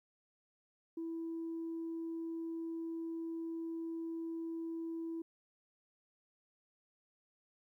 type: tone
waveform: sine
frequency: 329.6 Hz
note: E4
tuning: in tune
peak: -37 dBFS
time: 0.97-5.22 s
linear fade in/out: 5 ms
effects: tanh soft clip ceiling -35 dBFS + 13-bit